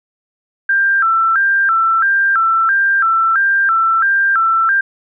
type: tone with vibrato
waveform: sine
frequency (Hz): 1457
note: F#6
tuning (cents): -27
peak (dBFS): -10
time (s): 0.69-4.81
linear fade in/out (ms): 5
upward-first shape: square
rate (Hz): 1.5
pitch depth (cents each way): 150
effects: none